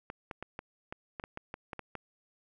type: clicks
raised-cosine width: 0.5 ms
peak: -24 dBFS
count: 12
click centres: 0.101 / 0.312 / 0.426 / 0.591 / 0.925 / 1.198 / 1.239 / 1.374 / 1.541 / 1.732 / 1.793 / 1.953 s
effects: none